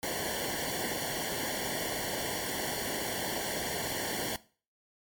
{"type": "noise with comb filter", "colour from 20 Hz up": "pink", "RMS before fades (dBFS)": -34, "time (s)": [0.03, 4.36], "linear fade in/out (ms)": 0, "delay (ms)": 0.79, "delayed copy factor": -1, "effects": ["noise-tail reverb RT60 0.4 s tail -19 dB re dry", "MP3 96 kbps"]}